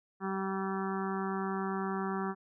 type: harmonic tone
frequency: 192.5 Hz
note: G3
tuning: 31 cents flat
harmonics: 1 / 2 / 4 / 5 / 6 / 7 / 8 / 9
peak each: -35 / -37 / -41 / -43 / -41 / -43 / -48 / -48 dBFS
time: 0.2-2.35 s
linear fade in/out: 50 ms
effects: none